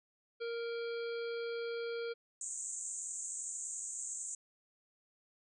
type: harmonic tone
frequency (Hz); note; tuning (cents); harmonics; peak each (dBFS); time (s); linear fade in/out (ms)
466.2; A#4; 0; 1 / 3 / 5 / 7 / 9 / 10; -37 / -47 / -51 / -54 / -56 / -57; 0.4-2.14; 20
type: band-pass noise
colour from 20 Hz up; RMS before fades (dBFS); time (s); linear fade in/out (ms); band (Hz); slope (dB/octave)
white; -42; 2.41-4.35; 2; 6600 to 8300; 96
effects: none